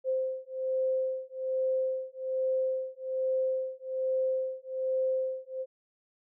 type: beating tone pair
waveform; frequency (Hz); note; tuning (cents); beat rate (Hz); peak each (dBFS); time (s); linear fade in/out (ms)
sine; 521 / 522.2; C5 / C5; -7 / -3; 1.2; -31 / -31; 0.04-5.66; 50
effects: none